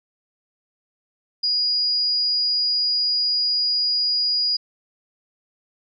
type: tone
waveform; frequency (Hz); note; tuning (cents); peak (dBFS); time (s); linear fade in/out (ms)
sine; 4888; D#8; -32; -18; 1.43-4.57; 10
effects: none